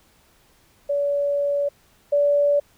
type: tone pair in turn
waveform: sine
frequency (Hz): 571 / 576.6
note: D5 / D5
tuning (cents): -49 / -32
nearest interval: unison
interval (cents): 17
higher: second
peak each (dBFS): -19 / -15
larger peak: second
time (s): 0.89-1.69 / 2.12-2.6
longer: first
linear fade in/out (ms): 10
effects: pink hiss -58 dBFS RMS until 2.77 s